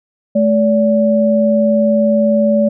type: tone pair together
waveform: sine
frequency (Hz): 215.9 / 575.1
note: A3 / D5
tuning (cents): -33 / -36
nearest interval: octave + perfect fourth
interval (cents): 1697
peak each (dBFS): -12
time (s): 0.35-2.69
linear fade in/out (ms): 10
effects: none